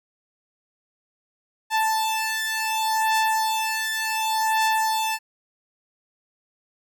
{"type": "beating tone pair", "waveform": "sawtooth", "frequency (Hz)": [880, 880.68], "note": ["A5", "A5"], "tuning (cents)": [0, 1], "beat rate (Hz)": 0.68, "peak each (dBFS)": [-21, -20], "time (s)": [1.7, 5.19], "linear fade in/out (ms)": 50, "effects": []}